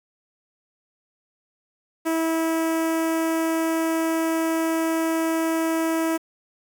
sawtooth tone with notch filter, 325.3 Hz, E4, 23 cents flat, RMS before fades -23 dBFS, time 2.05-6.18 s, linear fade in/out 20 ms, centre 4000 Hz, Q 0.91, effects 8-bit

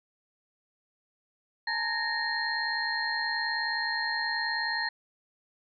sine tone cluster, 849 / 908 / 1699 / 1849 / 4210 Hz, G#5 / A#5 / G#6 / A#6 / C8, +38 / -46 / +39 / -15 / +10 cents, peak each -39 / -36 / -39 / -30 / -34 dBFS, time 1.67-4.89 s, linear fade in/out 5 ms, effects none

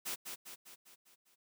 white noise with echo, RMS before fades -39 dBFS, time 0.05-0.16 s, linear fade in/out 20 ms, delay 200 ms, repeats 6, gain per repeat -5 dB, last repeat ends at 1.36 s, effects high-pass 200 Hz 12 dB/octave

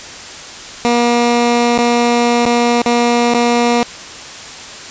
15% pulse tone with dropouts, 238.6 Hz, A#3, 41 cents sharp, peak -4 dBFS, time 0.85-3.83 s, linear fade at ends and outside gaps 0 ms, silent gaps 1.777-1.788 / 2.455-2.463 / 2.818-2.861 / 3.338-3.346 s, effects white hiss -30 dBFS RMS until 4.9 s + resampled to 16000 Hz

